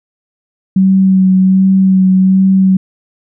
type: tone with vibrato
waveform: sine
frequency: 189.3 Hz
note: F#3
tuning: 40 cents sharp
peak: -5 dBFS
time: 0.76-2.77 s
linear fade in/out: 5 ms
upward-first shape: sine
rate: 1.3 Hz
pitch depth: 18 cents each way
effects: none